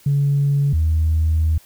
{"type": "tone pair in turn", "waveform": "sine", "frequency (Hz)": [141.6, 79.47], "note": ["C#3", "D#2"], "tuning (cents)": [37, 37], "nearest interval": "minor seventh", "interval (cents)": 1000, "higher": "first", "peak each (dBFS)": -13, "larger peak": "neither", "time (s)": [[0.06, 0.73], [0.73, 1.58]], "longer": "second", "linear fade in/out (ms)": 5, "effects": ["tanh soft clip ceiling -10 dBFS", "white hiss -50 dBFS RMS until 1.65 s"]}